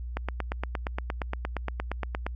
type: click train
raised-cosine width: 0.5 ms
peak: -15 dBFS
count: 19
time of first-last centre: 0.17-2.265 s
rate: 8.59 Hz
effects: added 60 Hz sine -33 dBFS peak until 2.35 s